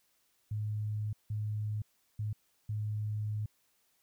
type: tone bursts at uneven times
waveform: sine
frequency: 106.2 Hz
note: G#2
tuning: 39 cents sharp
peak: -32 dBFS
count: 4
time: 0.51-1.13 / 1.3-1.82 / 2.19-2.33 / 2.69-3.46 s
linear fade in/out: 5 ms
effects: white hiss -73 dBFS RMS until 4.02 s

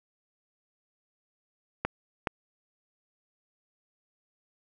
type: clicks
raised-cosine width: 0.5 ms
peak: -12 dBFS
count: 2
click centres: 1.85 / 2.272 s
effects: none

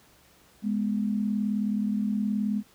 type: tone pair together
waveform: sine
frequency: 207.7 / 246.7 Hz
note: G#3 / B3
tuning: 0 / -2 cents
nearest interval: minor third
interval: 298 cents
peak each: -25 / -31 dBFS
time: 0.62-2.63 s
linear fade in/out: 50 ms
effects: pink hiss -58 dBFS RMS until 2.74 s + high-pass 60 Hz 12 dB/octave

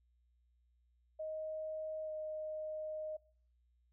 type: tone with pitch glide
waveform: sine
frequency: 626 to 619.9 Hz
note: D#5 to D#5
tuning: +10 to -7 cents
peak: -39 dBFS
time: 1.19-3.17 s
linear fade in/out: 10 ms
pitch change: -17 cents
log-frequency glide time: 2.04-2.11 s
effects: noise-tail reverb RT60 0.5 s tail -23 dB re dry + added 60 Hz sine -70 dBFS peak until 3.92 s

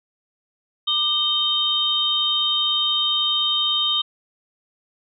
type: tone cluster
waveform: sine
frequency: 1191 / 3115 / 3702 Hz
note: D6 / G7 / A#7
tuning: +24 / -12 / -13 cents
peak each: -29 / -21 / -21 dBFS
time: 0.87-4.02 s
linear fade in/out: 10 ms
effects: none

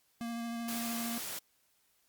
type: tone with vibrato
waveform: square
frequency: 233.1 Hz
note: A#3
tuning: in tune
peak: -37 dBFS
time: 0.21-1.18 s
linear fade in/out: 0 ms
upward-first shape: triangle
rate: 13 Hz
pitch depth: 17 cents each way
type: high-pass noise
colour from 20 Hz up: white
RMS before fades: -40 dBFS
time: 0.68-1.39 s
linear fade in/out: 5 ms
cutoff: 110 Hz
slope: 12 dB/octave
effects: white hiss -72 dBFS RMS until 2.08 s + Opus 48 kbps

